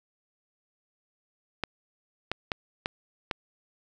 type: clicks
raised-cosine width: 0.3 ms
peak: -12 dBFS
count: 5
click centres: 1.637 / 2.316 / 2.518 / 2.859 / 3.312 s
effects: none